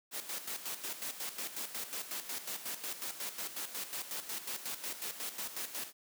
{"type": "noise with tremolo", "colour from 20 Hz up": "white", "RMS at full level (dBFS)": -39, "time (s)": [0.11, 5.93], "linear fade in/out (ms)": 50, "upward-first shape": "square", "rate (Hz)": 5.5, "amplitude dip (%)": 65, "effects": ["high-pass 200 Hz 12 dB/octave"]}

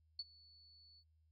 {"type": "tone with ADSR envelope", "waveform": "sine", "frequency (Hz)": 4445, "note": "C#8", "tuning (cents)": 4, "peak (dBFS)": -38, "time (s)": [0.19, 1.04], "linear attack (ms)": 4, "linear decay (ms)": 36, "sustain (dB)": -24, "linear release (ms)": 55, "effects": ["added 79 Hz sine -70 dBFS peak until 1.31 s"]}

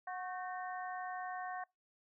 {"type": "harmonic tone with a mistuned harmonic", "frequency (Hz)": 366.4, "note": "F#4", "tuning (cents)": -17, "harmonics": [2, 3, 4, 5], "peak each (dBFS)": [-41, -47, -50, -49], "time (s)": [0.07, 1.64], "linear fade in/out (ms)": 5, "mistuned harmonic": 4, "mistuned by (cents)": 78, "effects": ["noise-tail reverb RT60 0.2 s tail -26 dB re dry"]}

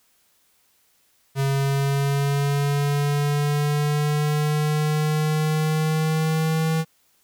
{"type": "linear sweep", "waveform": "square", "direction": "up", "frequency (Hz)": [136.7, 160.8], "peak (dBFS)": -20, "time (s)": [1.35, 6.85], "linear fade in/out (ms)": 50, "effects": ["white hiss -63 dBFS RMS until 7.23 s"]}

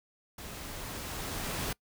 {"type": "noise with level ramp", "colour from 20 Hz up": "pink", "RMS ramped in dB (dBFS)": [-44, -34], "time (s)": [0.38, 1.73], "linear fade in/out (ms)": 5, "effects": ["noise-tail reverb RT60 0.1 s tail -24 dB re dry"]}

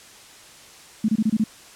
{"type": "tone bursts", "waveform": "sine", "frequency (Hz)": 217.9, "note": "A3", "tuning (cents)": -17, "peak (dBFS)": -16, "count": 6, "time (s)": [1.04, 1.44], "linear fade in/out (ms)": 5, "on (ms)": 45, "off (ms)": 26, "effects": ["white hiss -46 dBFS RMS until 1.75 s", "low-pass 9000 Hz 12 dB/octave"]}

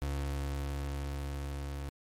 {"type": "tone with level ramp", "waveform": "35% pulse", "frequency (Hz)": 70.3, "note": "C#2", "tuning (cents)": 25, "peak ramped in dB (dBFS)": [-30, -35], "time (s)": [0.02, 1.89], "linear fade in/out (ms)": 0, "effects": ["MP3 64 kbps"]}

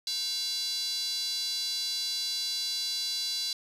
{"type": "tone with high-pass filter", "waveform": "square", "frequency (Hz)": 310, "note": "D#4", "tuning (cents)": -6, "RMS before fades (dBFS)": -32, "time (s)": [0.07, 3.53], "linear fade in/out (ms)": 2, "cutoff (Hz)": 4300, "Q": 8.8, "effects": ["resampled to 32000 Hz", "9-bit"]}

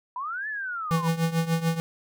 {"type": "linear two-way sweep", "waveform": "sine", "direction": "up then down", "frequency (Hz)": [960, 1769, 960], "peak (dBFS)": -29, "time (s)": [0.16, 1.08], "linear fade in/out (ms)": 2, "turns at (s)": 0.48}
{"type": "tone with tremolo", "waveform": "square", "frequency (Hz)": 164.81, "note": "E3", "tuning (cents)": 0, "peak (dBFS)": -20, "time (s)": [0.91, 1.8], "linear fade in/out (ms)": 0, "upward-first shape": "triangle", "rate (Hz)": 6.8, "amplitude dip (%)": 85}
{"effects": []}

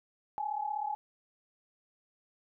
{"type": "tone pair together", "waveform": "sine", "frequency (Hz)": [816.9, 853], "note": ["G#5", "G#5"], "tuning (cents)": [-29, 46], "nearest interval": "minor second", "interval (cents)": 75, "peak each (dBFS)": [-36, -34], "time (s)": [0.38, 0.95], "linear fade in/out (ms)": 0, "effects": []}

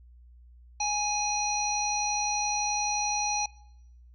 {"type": "harmonic tone", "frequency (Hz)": 830.6, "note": "G#5", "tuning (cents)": 0, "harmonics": [1, 3, 5, 7], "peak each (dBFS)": [-29, -35, -35, -30], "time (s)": [0.8, 3.46], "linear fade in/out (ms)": 5, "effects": ["noise-tail reverb RT60 0.8 s tail -22 dB re dry", "added 60 Hz sine -50 dBFS peak until 4.14 s"]}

